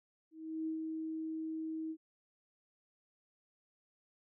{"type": "tone with ADSR envelope", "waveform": "sine", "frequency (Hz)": 318.6, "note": "D#4", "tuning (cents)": 41, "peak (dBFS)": -34, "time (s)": [0.31, 1.97], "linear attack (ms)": 360, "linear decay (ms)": 110, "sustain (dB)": -3, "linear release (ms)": 63, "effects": []}